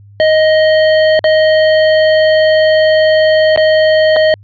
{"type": "tone with dropouts", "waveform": "square", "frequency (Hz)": 625, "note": "D#5", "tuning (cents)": 8, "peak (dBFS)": -7, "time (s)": [0.2, 4.34], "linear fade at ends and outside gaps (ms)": 0, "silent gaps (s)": [[1.192, 1.242], [3.561, 3.575], [4.162, 4.166]], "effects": ["added 101 Hz sine -36 dBFS peak until 4.43 s", "resampled to 11025 Hz"]}